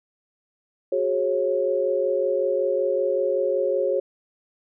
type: chord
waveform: sine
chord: F# suspended second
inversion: none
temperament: equal with one note detuned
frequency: 370 / 415.3 / 545.5 Hz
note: F#4 / G#4 / C#5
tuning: 0 / 0 / -28 cents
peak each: -26 / -26 / -22 dBFS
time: 0.92-4 s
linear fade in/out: 5 ms
effects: none

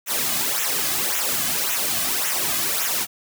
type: noise with flanger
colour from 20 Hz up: white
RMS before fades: -23 dBFS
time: 0.06-3.07 s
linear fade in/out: 50 ms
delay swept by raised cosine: 0.21 to 2.21 ms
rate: 1.8 Hz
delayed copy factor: -0.75
effects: none

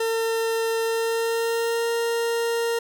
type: tone with pitch glide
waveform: 40% pulse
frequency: 453.3 to 464.7 Hz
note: A#4 to A#4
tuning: -48 to -5 cents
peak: -21 dBFS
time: 0-2.79 s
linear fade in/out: 5 ms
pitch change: +43 cents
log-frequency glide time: 0.83-1.91 s
effects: none

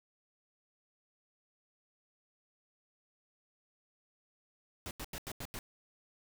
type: noise bursts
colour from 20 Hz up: pink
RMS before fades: -42 dBFS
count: 6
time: 4.86-5.589 s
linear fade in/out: 0 ms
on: 49 ms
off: 87 ms
effects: none

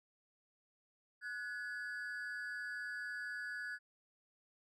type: ring-modulated tone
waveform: triangle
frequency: 1583 Hz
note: G6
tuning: 17 cents sharp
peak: -36 dBFS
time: 1.21-3.79 s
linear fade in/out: 50 ms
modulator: 112 Hz
effects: none

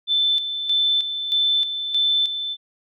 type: tone with tremolo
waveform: sine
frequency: 3529 Hz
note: A7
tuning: 4 cents sharp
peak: -16 dBFS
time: 0.07-2.57 s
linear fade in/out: 50 ms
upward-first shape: square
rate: 1.6 Hz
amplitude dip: 60%
effects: none

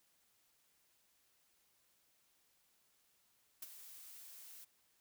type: noise with ADSR envelope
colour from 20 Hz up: blue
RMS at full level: -45 dBFS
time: 3.62-4.65 s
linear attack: 5 ms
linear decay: 27 ms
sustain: -10 dB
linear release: 13 ms
effects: white hiss -75 dBFS RMS until 5 s

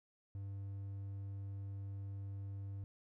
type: tone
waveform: triangle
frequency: 98.8 Hz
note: G2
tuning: 14 cents sharp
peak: -40 dBFS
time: 0.35-2.84 s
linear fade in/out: 0 ms
effects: none

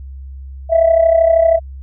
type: tone with amplitude modulation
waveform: sine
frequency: 659.3 Hz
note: E5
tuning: in tune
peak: -4 dBFS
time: 0.69-1.6 s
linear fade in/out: 50 ms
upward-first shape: sine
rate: 32.8 Hz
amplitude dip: 70%
effects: tanh soft clip ceiling -2 dBFS + added 67 Hz sine -28 dBFS peak until 1.82 s

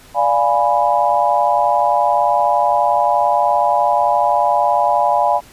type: chord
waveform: sine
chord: D diminished seventh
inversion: none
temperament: equal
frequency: 587.3 / 698.5 / 830.6 / 987.8 Hz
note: D5 / F5 / Ab5 / Cb6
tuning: 0 / 0 / 0 / 0 cents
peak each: -19 / -17 / -16 / -18 dBFS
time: 0.14-5.41 s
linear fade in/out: 50 ms
effects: pink hiss -44 dBFS RMS until 5.52 s + resampled to 32000 Hz

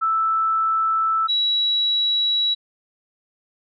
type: tone pair in turn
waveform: sine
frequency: 1318.5 / 3900 Hz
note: E6 / B7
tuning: 0 / -23 cents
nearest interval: octave + perfect fifth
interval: 1877 cents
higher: second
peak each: -17 dBFS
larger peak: neither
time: 0.01-1.28 / 1.28-2.55 s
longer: neither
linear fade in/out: 20 ms
effects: none

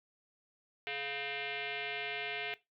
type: tone with frequency modulation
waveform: sine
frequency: 138.59 Hz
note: C#3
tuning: in tune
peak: -36 dBFS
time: 0.87-2.54 s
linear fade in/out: 0 ms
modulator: 563 Hz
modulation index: 5.4
effects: noise-tail reverb RT60 0.2 s tail -18 dB re dry

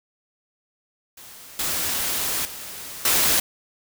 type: noise with level steps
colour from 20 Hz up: white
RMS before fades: -43 / -25 / -36 / -19 dBFS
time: 1.17-3.4 s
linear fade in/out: 5 ms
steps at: 1.59 / 2.45 / 3.05 s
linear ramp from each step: 2 ms
effects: none

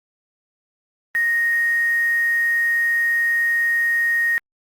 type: tone with quantisation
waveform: sine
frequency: 1864.7 Hz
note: A#6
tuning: in tune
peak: -16 dBFS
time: 1.15-4.38 s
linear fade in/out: 0 ms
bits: 6
effects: Opus 32 kbps

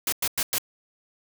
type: noise bursts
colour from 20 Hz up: white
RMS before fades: -25 dBFS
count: 4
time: 0.07-0.583 s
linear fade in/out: 2 ms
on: 54 ms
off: 99 ms
effects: none

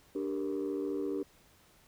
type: chord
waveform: sine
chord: G minor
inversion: second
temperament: equal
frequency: 293.7 / 392 / 466.2 Hz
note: D4 / G4 / Bb4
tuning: 0 / 0 / 0 cents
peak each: -34 / -34 / -38 dBFS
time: 0.15-1.23 s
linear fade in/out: 5 ms
effects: tanh soft clip ceiling -27 dBFS + pink hiss -63 dBFS RMS until 1.87 s

